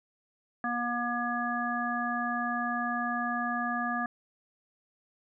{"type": "harmonic tone", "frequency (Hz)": 240, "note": "B3", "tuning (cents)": -49, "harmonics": [1, 3, 5, 7], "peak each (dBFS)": [-34, -34, -34, -34], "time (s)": [0.64, 4.06], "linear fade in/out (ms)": 2, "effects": []}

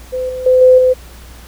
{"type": "tone with level steps", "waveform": "sine", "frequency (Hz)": 510, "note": "C5", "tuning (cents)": -44, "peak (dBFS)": [-16, -20, -6, -3, -7], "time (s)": [0.12, 0.94], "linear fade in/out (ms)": 20, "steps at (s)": [0.29, 0.46, 0.61, 0.78], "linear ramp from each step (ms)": 5, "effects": ["added 60 Hz sine -35 dBFS peak until 1.47 s", "pink hiss -40 dBFS RMS until 1.47 s"]}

